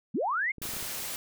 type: linear sweep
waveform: sine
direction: up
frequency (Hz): 155.56 to 2200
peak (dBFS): -26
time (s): 0.14-0.52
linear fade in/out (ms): 10
type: clicks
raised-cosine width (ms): 3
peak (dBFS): -32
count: 7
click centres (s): 0.583 / 0.617 / 0.654 / 0.691 / 0.736 / 0.767 / 0.827
type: noise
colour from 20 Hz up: white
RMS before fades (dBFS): -36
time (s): 0.62-1.16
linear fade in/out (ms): 0
effects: none